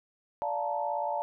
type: chord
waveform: sine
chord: Bb major seventh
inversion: first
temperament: just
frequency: 582.7 / 699.2 / 874.1 / 932.3 Hz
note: D5 / F5 / A5 / Bb5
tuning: -14 / +2 / -12 / 0 cents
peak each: -34 / -35 / -32 / -38 dBFS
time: 0.42-1.22 s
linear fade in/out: 0 ms
effects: none